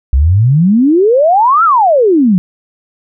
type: exponential two-way sweep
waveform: sine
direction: up then down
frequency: 61.74 to 1396 to 172.3 Hz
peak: -5 dBFS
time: 0.13-2.38 s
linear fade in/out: 0 ms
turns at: 1.64 s
effects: none